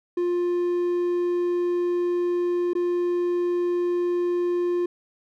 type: tone with dropouts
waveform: triangle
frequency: 351.8 Hz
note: F4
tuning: 13 cents sharp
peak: -19 dBFS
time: 0.17-4.86 s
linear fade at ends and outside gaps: 5 ms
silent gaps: 2.734-2.751 s
effects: none